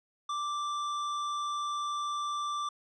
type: tone with hard clipping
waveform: sine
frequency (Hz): 1174.7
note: D6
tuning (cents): 0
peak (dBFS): -33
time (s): 0.29-2.69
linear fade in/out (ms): 5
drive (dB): 13
effects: low-pass 7000 Hz 12 dB/octave